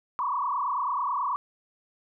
sine tone with frequency modulation, 1062 Hz, C6, 25 cents sharp, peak -25 dBFS, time 0.19-1.36 s, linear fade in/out 0 ms, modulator 29.2 Hz, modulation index 3.6, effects none

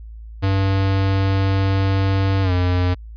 square tone with pitch glide, 97 to 89.98 Hz, G2 to F#2, -18 to -48 cents, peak -16 dBFS, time 0.42-2.95 s, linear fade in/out 20 ms, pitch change -130 cents, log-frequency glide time 2.42-2.52 s, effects added 55 Hz sine -33 dBFS peak until 3.16 s + resampled to 11025 Hz

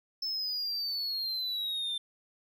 triangle exponential sweep, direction down, 5290 to 3558 Hz, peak -30 dBFS, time 0.22-1.98 s, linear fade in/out 5 ms, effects none

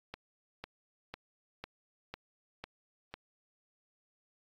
click train, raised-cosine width 0.3 ms, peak -25 dBFS, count 7, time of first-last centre 0.14-3.14 s, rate 2 Hz, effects AAC 32 kbps

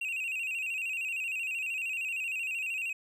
triangle tone with vibrato, 2637 Hz, E7, in tune, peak -30 dBFS, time 0.01-2.93 s, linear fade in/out 5 ms, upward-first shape square, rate 13 Hz, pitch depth 70 cents each way, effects none

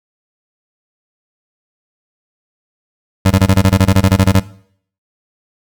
25% pulse tone bursts, 95.7 Hz, G2, 41 cents flat, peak -3 dBFS, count 15, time 3.25-4.399 s, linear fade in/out 10 ms, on 57 ms, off 21 ms, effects noise-tail reverb RT60 0.6 s tail -19 dB re dry

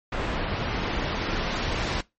pink noise with low-pass filter sweep, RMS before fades -28 dBFS, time 0.12-2.01 s, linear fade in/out 5 ms, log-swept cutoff 2500 to 4800 Hz, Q 0.75, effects noise-tail reverb RT60 0.2 s tail -21 dB re dry + MP3 32 kbps

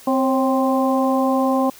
harmonic tone with a mistuned harmonic, 261.6 Hz, C4, in tune, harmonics 1 / 2 / 3 / 4, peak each -18 / -21 / -23 / -24 dBFS, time 0.07-1.7 s, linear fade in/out 5 ms, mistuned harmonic 2, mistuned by +54 cents, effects white hiss -44 dBFS RMS until 1.79 s

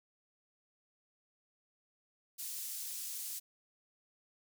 pink high-pass noise, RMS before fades -42 dBFS, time 2.38-3.4 s, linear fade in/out 20 ms, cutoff 7100 Hz, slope 12 dB/octave, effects none

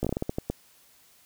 slowing click train, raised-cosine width 2 ms, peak -14 dBFS, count 10, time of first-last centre 0.03-0.5 s, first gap 16 ms, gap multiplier 1.28, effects white hiss -59 dBFS RMS until 1.25 s

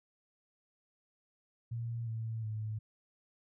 sine tone with pitch steps, 116.54 / 112.38 / 108.36 Hz, A#2 / A2 / A2, 0 / +37 / -26 cents, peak -35 dBFS, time 1.71-2.79 s, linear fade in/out 10 ms, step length 360 ms, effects none

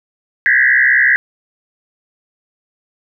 sine tone with frequency modulation, 1800 Hz, A6, 39 cents sharp, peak -8 dBFS, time 0.46-1.16 s, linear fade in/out 0 ms, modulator 65.2 Hz, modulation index 3.2, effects none

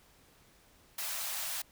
white high-pass noise, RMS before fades -37 dBFS, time 0.98-1.62 s, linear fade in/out 5 ms, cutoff 590 Hz, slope 48 dB/octave, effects pink hiss -63 dBFS RMS until 1.71 s

